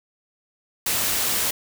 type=noise; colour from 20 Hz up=white; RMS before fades=-23 dBFS; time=0.86-1.51 s; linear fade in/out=5 ms; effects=none